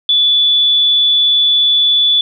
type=tone; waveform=sine; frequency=3457 Hz; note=A7; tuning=31 cents flat; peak=-8 dBFS; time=0.09-2.21 s; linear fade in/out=2 ms; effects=none